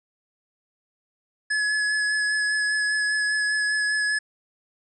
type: tone with vibrato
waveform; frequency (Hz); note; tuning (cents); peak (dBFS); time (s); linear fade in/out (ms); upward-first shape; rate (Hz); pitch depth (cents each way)
square; 1700; G#6; +40; -22; 1.5-4.19; 10; sine; 5; 14
effects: resampled to 22050 Hz